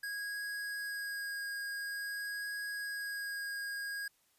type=tone with vibrato; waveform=square; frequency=1643 Hz; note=G#6; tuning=19 cents flat; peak=-38 dBFS; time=0.03-4.08 s; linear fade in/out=5 ms; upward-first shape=sine; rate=0.48 Hz; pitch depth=11 cents each way; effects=white hiss -72 dBFS RMS until 4.38 s + resampled to 32000 Hz